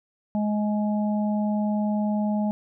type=harmonic tone; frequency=210 Hz; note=G#3; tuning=19 cents sharp; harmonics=1 / 3 / 4; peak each=-22 / -32 / -34 dBFS; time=0.35-2.51 s; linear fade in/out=0 ms; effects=none